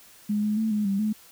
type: tone with pitch steps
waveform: sine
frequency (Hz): 208.6 / 211.2 / 220.8 / 210.3 / 196.9 / 214.4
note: G#3 / G#3 / A3 / G#3 / G3 / A3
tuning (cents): +8 / +29 / +6 / +22 / +8 / -45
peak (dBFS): -22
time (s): 0.29-1.13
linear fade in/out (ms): 10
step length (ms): 140
effects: white hiss -52 dBFS RMS until 1.31 s